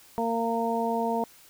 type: harmonic tone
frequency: 230 Hz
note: A#3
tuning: 23 cents flat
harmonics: 1 / 2 / 3 / 4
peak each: -30 / -30 / -30 / -30 dBFS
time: 0.18-1.24 s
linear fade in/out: 0 ms
effects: white hiss -54 dBFS RMS until 1.49 s